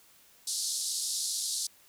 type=band-pass noise; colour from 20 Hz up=pink; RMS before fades=-33 dBFS; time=0.47-1.67 s; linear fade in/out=5 ms; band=4000 to 11000 Hz; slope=48 dB/octave; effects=white hiss -60 dBFS RMS until 1.88 s